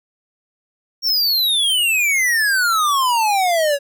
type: exponential sweep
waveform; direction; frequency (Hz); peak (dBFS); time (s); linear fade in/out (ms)
square; down; 5588 to 552; -15; 1.02-3.79; 50
effects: none